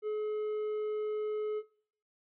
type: tone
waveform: triangle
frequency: 425.9 Hz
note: G#4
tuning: 44 cents sharp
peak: -29 dBFS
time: 0.02-1.63 s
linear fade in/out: 50 ms
effects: noise-tail reverb RT60 0.5 s tail -18 dB re dry + resampled to 8000 Hz